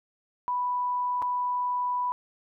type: tone with dropouts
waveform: sine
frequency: 987.8 Hz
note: B5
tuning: in tune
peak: -25 dBFS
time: 0.48-2.12 s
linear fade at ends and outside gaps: 0 ms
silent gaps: 1.219-1.224 s
effects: none